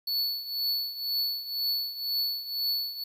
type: tone with tremolo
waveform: square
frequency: 4435 Hz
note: C#8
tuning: in tune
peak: -25 dBFS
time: 0.07-3.04 s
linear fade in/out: 5 ms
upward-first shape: triangle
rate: 2 Hz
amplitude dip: 80%
effects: 10-bit